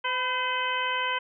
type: harmonic tone with a mistuned harmonic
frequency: 511 Hz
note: C5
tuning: 41 cents flat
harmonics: 1 / 2 / 3 / 4 / 5 / 6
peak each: -37 / -29 / -32 / -34 / -34 / -33 dBFS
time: 0.04-1.19 s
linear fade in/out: 10 ms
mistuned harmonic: 2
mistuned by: -37 cents
effects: none